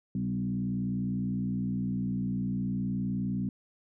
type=tone with frequency modulation; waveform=sine; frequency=192.2 Hz; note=G3; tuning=34 cents flat; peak=-28 dBFS; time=0.15-3.49 s; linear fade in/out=2 ms; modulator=59.7 Hz; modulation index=1.1; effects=none